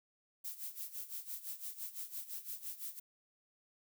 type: noise with tremolo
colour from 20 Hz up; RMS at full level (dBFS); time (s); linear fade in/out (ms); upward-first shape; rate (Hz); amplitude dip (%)
violet; -42; 0.44-3; 10; sine; 5.9; 80
effects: none